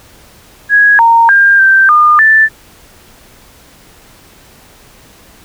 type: tone with pitch steps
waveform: sine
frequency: 1661 / 923 / 1602 / 1565 / 1213 / 1763 Hz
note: G#6 / A#5 / G6 / G6 / D#6 / A6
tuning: 0 / -17 / +37 / -3 / -44 / +3 cents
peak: -3 dBFS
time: 0.69-2.49 s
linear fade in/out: 50 ms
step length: 300 ms
effects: pink hiss -41 dBFS RMS until 5.44 s